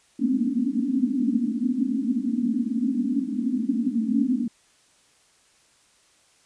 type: band-pass noise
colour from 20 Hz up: pink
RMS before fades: -24 dBFS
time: 0.19-4.48 s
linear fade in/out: 5 ms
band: 220 to 280 Hz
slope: 96 dB/octave
effects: white hiss -60 dBFS RMS until 6.45 s + resampled to 22050 Hz